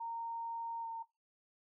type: tone with pitch glide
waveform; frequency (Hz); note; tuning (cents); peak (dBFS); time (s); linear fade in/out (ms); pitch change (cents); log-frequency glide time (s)
sine; 923 to 912.9; A#5 to A#5; -17 to -36; -39; 0-1.03; 10; -19; 0.81-0.86
effects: noise-tail reverb RT60 0.2 s tail -17 dB re dry